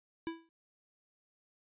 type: tone with exponential decay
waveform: square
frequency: 329.6 Hz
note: E4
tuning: in tune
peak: -33 dBFS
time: 0.27-0.49 s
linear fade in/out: 0 ms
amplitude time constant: 46 ms
effects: resampled to 8000 Hz